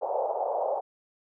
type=band-pass noise; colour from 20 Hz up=pink; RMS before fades=-29 dBFS; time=0.01-0.81 s; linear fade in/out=20 ms; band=500 to 850 Hz; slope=48 dB/octave; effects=none